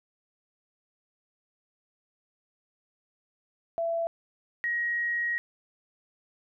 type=tone pair in turn; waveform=sine; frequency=669 / 1892.2 Hz; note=E5 / A#6; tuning=+25 / +25 cents; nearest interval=octave + tritone; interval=1800 cents; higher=second; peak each=-26 dBFS; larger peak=neither; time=3.78-4.07 / 4.64-5.38 s; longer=second; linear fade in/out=0 ms; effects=none